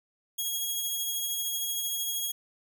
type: tone with tremolo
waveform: 10% pulse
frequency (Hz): 3303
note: G#7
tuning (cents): -10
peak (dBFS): -20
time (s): 0.38-2.32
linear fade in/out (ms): 10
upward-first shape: sine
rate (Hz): 13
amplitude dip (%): 25
effects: none